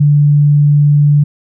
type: tone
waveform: sine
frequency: 146.2 Hz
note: D3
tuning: 7 cents flat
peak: -5 dBFS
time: 0-1.24 s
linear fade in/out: 10 ms
effects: none